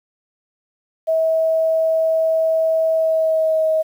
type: tone with pitch glide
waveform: sine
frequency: 645 to 633.9 Hz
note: E5 to D#5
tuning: -38 to +32 cents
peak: -14 dBFS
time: 1.07-3.83 s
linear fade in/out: 20 ms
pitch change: -30 cents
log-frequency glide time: 2.95-3.68 s
effects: 8-bit